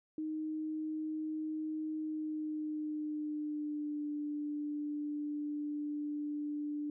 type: tone with pitch glide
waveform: sine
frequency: 311.1 to 295.5 Hz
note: D#4 to D4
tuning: 0 to +11 cents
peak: -35 dBFS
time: 0.18-6.9 s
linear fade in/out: 2 ms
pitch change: -89 cents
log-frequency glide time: 1.97-4.08 s
effects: none